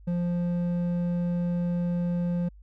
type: tone with hard clipping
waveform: sine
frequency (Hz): 174.61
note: F3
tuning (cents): 0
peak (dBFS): -26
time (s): 0.07-2.49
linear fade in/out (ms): 10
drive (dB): 6
effects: added 50 Hz sine -47 dBFS peak until 2.62 s